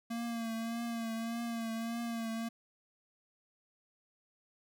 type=tone with vibrato; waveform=square; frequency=229.9 Hz; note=A#3; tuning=24 cents flat; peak=-36 dBFS; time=0.1-2.49 s; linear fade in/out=10 ms; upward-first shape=triangle; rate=1.7 Hz; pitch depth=43 cents each way; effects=none